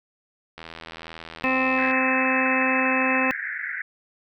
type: click train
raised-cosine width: 0.3 ms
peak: -21 dBFS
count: 110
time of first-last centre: 0.58-1.911 s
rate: 81.9 Hz
type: harmonic tone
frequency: 260.4 Hz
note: C4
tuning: 8 cents flat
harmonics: 1 / 2 / 3 / 4 / 5 / 7 / 8 / 9 / 10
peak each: -25 / -28 / -30 / -28 / -34 / -28 / -35 / -35 / -25 dBFS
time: 1.44-3.31 s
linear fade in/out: 0 ms
type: band-pass noise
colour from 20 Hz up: white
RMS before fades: -31 dBFS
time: 1.78-3.82 s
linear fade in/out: 2 ms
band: 1500 to 2100 Hz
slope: 96 dB/octave
effects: none